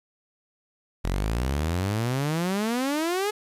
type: exponential sweep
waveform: sawtooth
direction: up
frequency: 42.37 to 429.1 Hz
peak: -20 dBFS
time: 1.04-3.31 s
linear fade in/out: 10 ms
effects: resampled to 32000 Hz + 9-bit